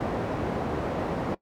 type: low-pass noise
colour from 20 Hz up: white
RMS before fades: -29 dBFS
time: 0-1.35 s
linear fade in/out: 10 ms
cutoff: 610 Hz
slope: 12 dB/octave
effects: noise-tail reverb RT60 0.1 s tail -19 dB re dry + high-pass 60 Hz 12 dB/octave